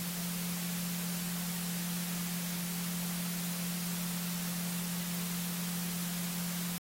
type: tone in noise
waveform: sine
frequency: 174.61 Hz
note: F3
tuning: in tune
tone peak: -37 dBFS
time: 0-6.78 s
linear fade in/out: 0 ms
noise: white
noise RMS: -40 dBFS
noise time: 0-6.78 s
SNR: 0 dB
effects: AAC 48 kbps